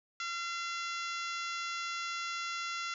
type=harmonic tone; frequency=684 Hz; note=F5; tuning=36 cents flat; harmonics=2 / 3 / 4 / 5 / 6 / 7 / 8 / 9 / 10; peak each=-38 / -42 / -44 / -46 / -48 / -49 / -50 / -51 / -52 dBFS; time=0.2-2.94 s; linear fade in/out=2 ms; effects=none